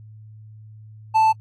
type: tone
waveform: triangle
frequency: 880 Hz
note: A5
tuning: in tune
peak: -11 dBFS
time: 1.14-1.33 s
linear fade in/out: 20 ms
effects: added 108 Hz sine -40 dBFS peak until 1.4 s + AAC 32 kbps